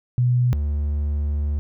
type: tone pair in turn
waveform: sine / triangle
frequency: 123.47 / 73.18 Hz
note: B2 / D2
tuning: 0 / -6 cents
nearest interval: major sixth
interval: 906 cents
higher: first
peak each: -15 / -18 dBFS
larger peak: first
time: 0.18-0.53 / 0.53-1.59 s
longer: second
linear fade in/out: 0 ms
effects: none